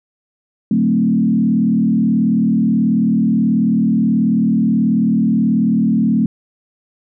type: tone with frequency modulation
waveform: sine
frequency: 220 Hz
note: A3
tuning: in tune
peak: -11 dBFS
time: 0.71-6.26 s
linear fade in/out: 2 ms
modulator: 38.5 Hz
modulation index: 1.2
effects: none